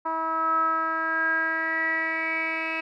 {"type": "tone with low-pass filter sweep", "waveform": "10% pulse", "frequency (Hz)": 323.4, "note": "E4", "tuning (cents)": -33, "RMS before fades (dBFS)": -26, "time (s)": [0.05, 2.81], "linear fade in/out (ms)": 10, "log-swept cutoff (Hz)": [1100, 2600], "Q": 9.5, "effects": []}